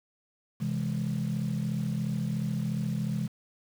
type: chord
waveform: sine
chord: C augmented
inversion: none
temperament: equal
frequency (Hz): 130.81 / 164.81 / 207.7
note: C3 / E3 / G#3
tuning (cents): 0 / 0 / 0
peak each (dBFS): -31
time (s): 0.6-3.28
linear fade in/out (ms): 20
effects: tanh soft clip ceiling -22 dBFS + 8-bit